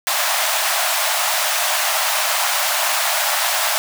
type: high-pass noise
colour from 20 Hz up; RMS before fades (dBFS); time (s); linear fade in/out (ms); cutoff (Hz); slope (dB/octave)
pink; -19; 0.07-3.78; 0; 600; 96
effects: none

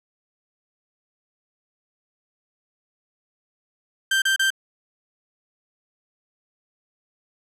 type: tone bursts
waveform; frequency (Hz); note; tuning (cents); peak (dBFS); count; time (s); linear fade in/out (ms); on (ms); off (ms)
30% pulse; 1568; G6; 0; -15; 3; 4.11-4.504; 5; 110; 32
effects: low-pass 12000 Hz 12 dB/octave

